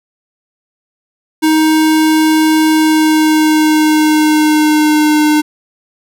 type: tone with pitch glide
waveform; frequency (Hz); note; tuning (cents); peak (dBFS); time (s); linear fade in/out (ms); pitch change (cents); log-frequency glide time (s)
square; 313.7 to 303; D#4 to D#4; +14 to -46; -8; 1.42-5.42; 20; -60; 2.7-5.23
effects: none